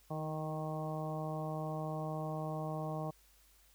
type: harmonic tone with a mistuned harmonic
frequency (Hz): 155.56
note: D#3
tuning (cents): 0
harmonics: 1 / 2 / 3 / 4 / 5 / 6 / 7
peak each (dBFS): -39 / -46 / -47 / -43 / -45 / -52 / -48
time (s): 0.1-3.11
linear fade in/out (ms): 10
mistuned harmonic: 2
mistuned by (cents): +19
effects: added 50 Hz sine -67 dBFS peak until 3.74 s + white hiss -67 dBFS RMS until 3.74 s